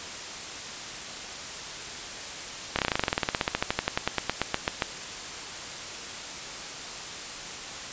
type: slowing click train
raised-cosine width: 0.3 ms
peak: -7 dBFS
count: 30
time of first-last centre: 2.76-4.822 s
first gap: 28 ms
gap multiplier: 1.06
effects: white hiss -37 dBFS RMS until 7.92 s + resampled to 16000 Hz